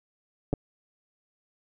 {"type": "clicks", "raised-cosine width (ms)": 2, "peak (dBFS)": -14, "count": 2, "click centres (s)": [0.53, 0.537], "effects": []}